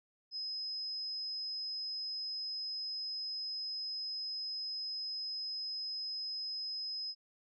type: tone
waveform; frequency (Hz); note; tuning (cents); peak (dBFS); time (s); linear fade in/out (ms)
sine; 5080; D#8; +35; -37; 0.31-7.15; 50
effects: none